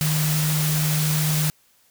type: tone in noise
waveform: sine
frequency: 153.7 Hz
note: D#3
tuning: 21 cents flat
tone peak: -20 dBFS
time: 0.01-1.5 s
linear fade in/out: 0 ms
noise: white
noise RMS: -26 dBFS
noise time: 0.01-1.5 s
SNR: +3 dB
effects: white hiss -60 dBFS RMS until 1.9 s